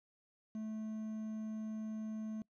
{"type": "tone with quantisation", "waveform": "triangle", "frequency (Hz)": 217.7, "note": "A3", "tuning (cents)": -18, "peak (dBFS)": -37, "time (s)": [0.55, 2.42], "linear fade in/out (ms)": 2, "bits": 10, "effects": ["noise-tail reverb RT60 0.1 s tail -23 dB re dry", "low-pass 4000 Hz 12 dB/octave"]}